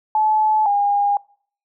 sine tone pair in turn, 862 / 811.8 Hz, A5 / G#5, -36 / -40 cents, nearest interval minor second, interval 104 cents, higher first, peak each -14 dBFS, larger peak neither, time 0.15-0.66 / 0.66-1.17 s, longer neither, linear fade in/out 2 ms, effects noise-tail reverb RT60 0.5 s tail -24 dB re dry

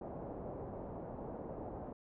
white low-pass noise, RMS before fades -45 dBFS, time 0.01-1.93 s, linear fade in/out 5 ms, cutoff 720 Hz, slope 24 dB/octave, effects none

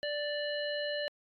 harmonic tone, 587.3 Hz, D5, in tune, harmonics 1 / 3 / 5 / 7, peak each -34 / -39 / -41 / -42 dBFS, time 0.03-1.08 s, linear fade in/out 0 ms, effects AAC 48 kbps

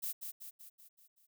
violet noise with echo, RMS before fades -38 dBFS, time 0.02-0.13 s, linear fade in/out 20 ms, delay 190 ms, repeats 6, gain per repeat -5 dB, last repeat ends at 1.27 s, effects none

